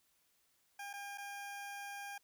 20% pulse tone with dropouts, 805 Hz, G5, 46 cents sharp, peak -39 dBFS, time 0.79-2.18 s, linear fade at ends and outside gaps 5 ms, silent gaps 0.931-0.936 / 1.176-1.181 s, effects white hiss -75 dBFS RMS until 2.23 s

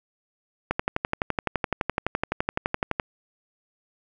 click train, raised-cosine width 0.5 ms, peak -8 dBFS, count 28, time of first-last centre 0.71-2.998 s, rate 11.8 Hz, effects none

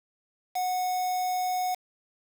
triangle tone with quantisation, 734 Hz, F#5, 14 cents flat, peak -24 dBFS, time 0.55-1.75 s, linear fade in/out 10 ms, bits 6, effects none

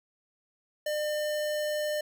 square tone, 602 Hz, D5, 43 cents sharp, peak -29 dBFS, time 0.86-2.01 s, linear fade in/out 5 ms, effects none

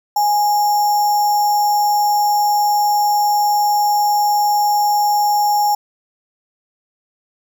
sine tone with sample-and-hold, 830.6 Hz, G#5, in tune, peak -12 dBFS, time 0.16-5.75 s, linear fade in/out 5 ms, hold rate 6300 Hz, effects none

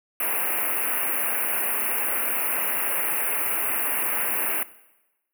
white band-stop noise, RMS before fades -25 dBFS, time 0.2-4.63 s, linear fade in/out 2 ms, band 2800 to 9800 Hz, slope 96 dB/octave, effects noise-tail reverb RT60 1.0 s tail -18 dB re dry + high-pass 300 Hz 12 dB/octave

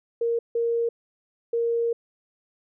sine tone bursts at uneven times, 466.2 Hz, A#4, in tune, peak -21 dBFS, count 3, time 0.21-0.39 / 0.55-0.89 / 1.53-1.93 s, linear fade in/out 5 ms, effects none

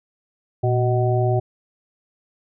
harmonic tone with a mistuned harmonic, 124.8 Hz, B2, 19 cents sharp, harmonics 1 / 3 / 5 / 6, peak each -18 / -23 / -25 / -26 dBFS, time 0.63-1.4 s, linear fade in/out 10 ms, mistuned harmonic 1, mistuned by -100 cents, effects none

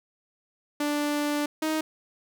sawtooth tone pair in turn, 293.7 / 313.2 Hz, D4 / D#4, 0 / +11 cents, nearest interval minor second, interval 111 cents, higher second, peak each -21 dBFS, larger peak neither, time 0.8-1.46 / 1.62-1.81 s, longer first, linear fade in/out 5 ms, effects none

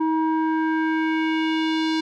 square tone with low-pass filter sweep, 318.3 Hz, D#4, 39 cents sharp, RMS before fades -22 dBFS, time 0-2.01 s, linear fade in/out 10 ms, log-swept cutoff 850 to 4400 Hz, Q 2.1, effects none

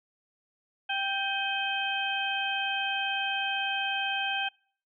harmonic tone with a mistuned harmonic, 784 Hz, G5, in tune, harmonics 1 / 2 / 3 / 4, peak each -33 / -33 / -33 / -33 dBFS, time 0.89-4.49 s, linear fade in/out 10 ms, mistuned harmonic 3, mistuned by +130 cents, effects noise-tail reverb RT60 0.5 s tail -26 dB re dry

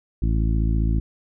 harmonic tone, 55 Hz, A1, in tune, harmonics 1 / 2 / 3 / 4 / 5 / 6, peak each -19 / -25 / -29 / -31 / -33 / -35 dBFS, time 0.22-1 s, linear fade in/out 5 ms, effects none

